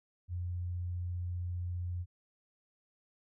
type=tone; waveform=sine; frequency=88.5 Hz; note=F2; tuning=23 cents sharp; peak=-34 dBFS; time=0.28-2.06 s; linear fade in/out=50 ms; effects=none